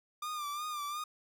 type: tone with vibrato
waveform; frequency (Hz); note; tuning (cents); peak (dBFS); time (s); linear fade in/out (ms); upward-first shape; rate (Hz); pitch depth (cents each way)
45% pulse; 1196; D6; +31; -36; 0.22-1.04; 5; sine; 2.8; 56
effects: none